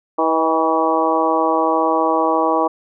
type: harmonic tone with a mistuned harmonic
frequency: 161.7 Hz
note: E3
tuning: 33 cents flat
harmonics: 2 / 3 / 4 / 5 / 6 / 7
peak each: -21 / -21 / -21 / -21 / -21 / -21 dBFS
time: 0.18-2.68 s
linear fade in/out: 10 ms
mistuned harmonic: 4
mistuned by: -31 cents
effects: none